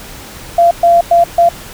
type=tone bursts at uneven times; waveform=sine; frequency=686 Hz; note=F5; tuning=31 cents flat; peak=-4 dBFS; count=4; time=0.58-0.71 / 0.83-1.01 / 1.11-1.24 / 1.38-1.49 s; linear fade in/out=5 ms; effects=pink hiss -31 dBFS RMS until 1.73 s